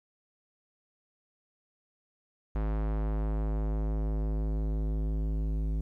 square tone with low-pass filter sweep, 53 Hz, G#1, 36 cents sharp, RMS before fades -30 dBFS, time 2.55-5.81 s, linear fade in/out 5 ms, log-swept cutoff 1400 to 260 Hz, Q 0.73, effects 11-bit

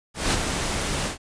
pink noise with ADSR envelope, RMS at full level -20 dBFS, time 0.14-1.18 s, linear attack 190 ms, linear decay 30 ms, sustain -6 dB, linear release 120 ms, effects resampled to 22050 Hz

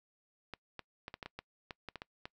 clicks, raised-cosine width 0.3 ms, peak -26 dBFS, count 12, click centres 0.537 / 0.793 / 1.081 / 1.141 / 1.228 / 1.26 / 1.39 / 1.708 / 1.887 / 1.957 / 2.019 / 2.255 s, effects noise-tail reverb RT60 0.1 s tail -24 dB re dry

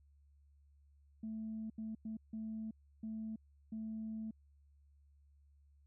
sine tone bursts at uneven times, 220 Hz, A3, in tune, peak -39 dBFS, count 6, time 1.23-1.7 / 1.78-1.95 / 2.05-2.17 / 2.33-2.71 / 3.03-3.36 / 3.72-4.31 s, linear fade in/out 5 ms, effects tanh soft clip ceiling -36 dBFS + added 71 Hz sine -64 dBFS peak until 5.86 s

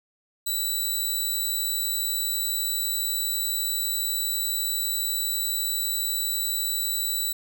10% pulse tone, 3951 Hz, B7, in tune, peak -17 dBFS, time 0.46-7.33 s, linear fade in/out 10 ms, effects none

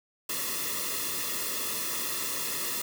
white noise with comb filter, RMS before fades -32 dBFS, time 0.29-2.82 s, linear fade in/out 5 ms, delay 1.3 ms, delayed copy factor -0.9, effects none

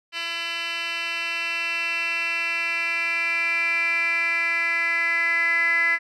10% pulse tone with band-pass filter sweep, 336.2 Hz, E4, 34 cents sharp, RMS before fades -24 dBFS, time 0.12-5.99 s, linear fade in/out 50 ms, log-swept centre 3100 to 2000 Hz, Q 8.2, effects none

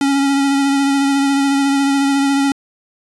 square tone with vibrato, 277.2 Hz, C#4, in tune, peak -13 dBFS, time 0.01-2.52 s, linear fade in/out 2 ms, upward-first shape triangle, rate 14 Hz, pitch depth 24 cents each way, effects resampled to 24000 Hz

